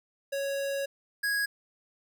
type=tone pair in turn; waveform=square; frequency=554.4 / 1655.6 Hz; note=C#5 / G#6; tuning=0 / -6 cents; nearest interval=octave + perfect fifth; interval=1894 cents; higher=second; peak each=-30 / -27 dBFS; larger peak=second; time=0.32-0.86 / 1.23-1.46 s; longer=first; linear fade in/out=10 ms; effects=none